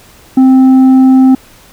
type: tone with tanh clipping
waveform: sine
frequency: 261.6 Hz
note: C4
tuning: in tune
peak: -3 dBFS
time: 0.37-1.35 s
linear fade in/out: 5 ms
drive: 5 dB
effects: pink hiss -40 dBFS RMS until 1.72 s